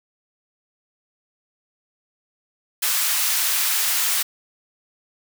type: high-pass noise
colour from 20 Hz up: white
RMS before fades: -21 dBFS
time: 2.82-4.23 s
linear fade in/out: 10 ms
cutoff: 1100 Hz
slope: 12 dB/octave
effects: none